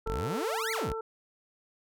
sawtooth exponential two-way sweep, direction up then down, 33.51 to 2349 to 33.51 Hz, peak -28 dBFS, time 0.06-0.94 s, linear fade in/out 20 ms, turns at 0.72 s
harmonic tone, 446 Hz, A4, 23 cents sharp, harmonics 1 / 2 / 3, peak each -34 / -42 / -39 dBFS, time 0.06-1.01 s, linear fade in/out 5 ms
effects none

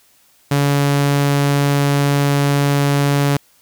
sawtooth tone, 142 Hz, C#3, 42 cents sharp, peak -9 dBFS, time 0.51-3.37 s, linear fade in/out 5 ms, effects white hiss -54 dBFS RMS until 3.61 s

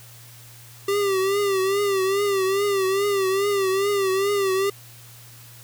square tone with vibrato, 393 Hz, G4, 4 cents sharp, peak -20 dBFS, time 0.88-4.7 s, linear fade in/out 5 ms, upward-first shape triangle, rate 2.4 Hz, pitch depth 85 cents each way, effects added 118 Hz sine -46 dBFS peak until 5.63 s + white hiss -47 dBFS RMS until 5.63 s

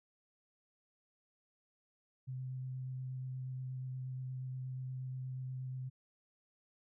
sine tone with vibrato, 129.2 Hz, C3, 21 cents flat, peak -39 dBFS, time 2.27-5.9 s, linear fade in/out 20 ms, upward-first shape square, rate 8.4 Hz, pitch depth 9 cents each way, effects none

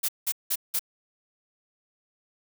blue noise bursts, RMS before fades -26 dBFS, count 4, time 0.03-0.794 s, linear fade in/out 10 ms, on 56 ms, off 180 ms, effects none

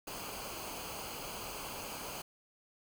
pink noise with comb filter, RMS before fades -43 dBFS, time 0.07-2.22 s, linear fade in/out 5 ms, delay 0.54 ms, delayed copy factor -0.65, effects none

